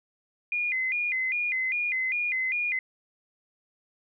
sine tone with vibrato, 2232 Hz, C#7, 11 cents sharp, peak -25 dBFS, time 0.52-2.79 s, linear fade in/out 2 ms, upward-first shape square, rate 2.5 Hz, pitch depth 150 cents each way, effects none

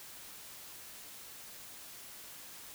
silence, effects white hiss -50 dBFS RMS until 2.74 s

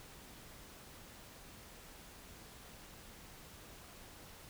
silence, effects pink hiss -55 dBFS RMS until 4.49 s

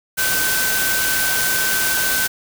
sine tone in noise, 1531 Hz, G6, 41 cents flat, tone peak -21 dBFS, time 0.17-2.28 s, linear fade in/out 20 ms, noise white, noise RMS -20 dBFS, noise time 0.17-2.28 s, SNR -4 dB, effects none

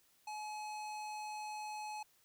square tone with low-pass filter, 850 Hz, G#5, 40 cents sharp, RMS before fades -44 dBFS, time 0.27-2.03 s, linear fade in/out 5 ms, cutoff 8800 Hz, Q 0.92, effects white hiss -71 dBFS RMS until 2.24 s

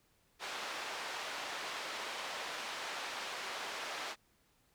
pink band-pass noise, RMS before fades -42 dBFS, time 0.39-4.16 s, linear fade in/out 50 ms, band 680 to 4700 Hz, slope 12 dB/octave, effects pink hiss -72 dBFS RMS until 4.74 s

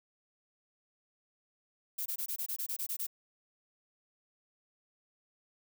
violet noise bursts, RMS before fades -36 dBFS, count 11, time 1.98-3.069 s, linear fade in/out 10 ms, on 79 ms, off 22 ms, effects none

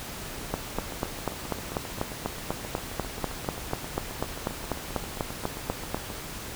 two click trains, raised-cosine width 1 ms, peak -12 / -23 dBFS, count 23 / 41, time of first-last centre 0.54-5.945 / 0.79-6.102 s, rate 4.07 / 7.53 Hz, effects pink hiss -38 dBFS RMS until 6.55 s

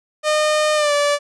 sawtooth tone with pitch glide, 610 to 579.8 Hz, D#5 to D5, -34 to -22 cents, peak -11 dBFS, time 0.23-1.19 s, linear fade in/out 50 ms, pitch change -88 cents, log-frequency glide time 0.75-0.93 s, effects resampled to 22050 Hz

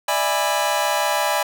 sawtooth chord, E dominant seventh, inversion third, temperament just, 593.3 / 659.3 / 824.1 / 988.9 Hz, D5 / E5 / G#5 / B5, +18 / 0 / -14 / +2 cents, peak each -20 / -22 / -19 / -20 dBFS, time 0.08-1.43 s, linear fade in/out 5 ms, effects none

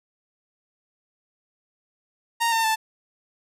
sawtooth tone with pitch steps, 928 / 904.7 / 882 Hz, A#5 / A5 / A5, -8 / +48 / +4 cents, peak -16 dBFS, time 2.4-2.76 s, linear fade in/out 20 ms, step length 120 ms, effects resampled to 32000 Hz

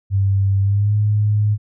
sine tone with pitch glide, 98 to 105.03 Hz, G2 to G#2, 0 to +20 cents, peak -13 dBFS, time 0.1-1.58 s, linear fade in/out 50 ms, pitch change +120 cents, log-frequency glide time 0.61-0.95 s, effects none

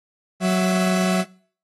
40% pulse tone pair together, 185.33 / 659.3 Hz, F#3 / E5, +3 / 0 cents, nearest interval octave + minor seventh, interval 2197 cents, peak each -17 / -23 dBFS, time 0.4-1.25 s, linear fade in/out 50 ms, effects noise-tail reverb RT60 0.5 s tail -23 dB re dry + AAC 32 kbps

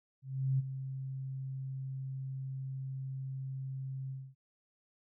sine tone with ADSR envelope, 133.3 Hz, C3, 33 cents sharp, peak -26 dBFS, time 0.22-4.35 s, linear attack 370 ms, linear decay 23 ms, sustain -11 dB, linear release 250 ms, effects none

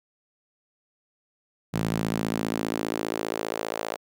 sawtooth tone with high-pass filter sweep, 55 Hz, A1, in tune, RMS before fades -29 dBFS, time 1.73-3.97 s, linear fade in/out 20 ms, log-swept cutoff 150 to 580 Hz, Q 1.8, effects none

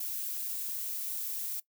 violet noise, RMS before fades -36 dBFS, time 0-1.6 s, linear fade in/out 5 ms, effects noise-tail reverb RT60 0.1 s tail -20 dB re dry

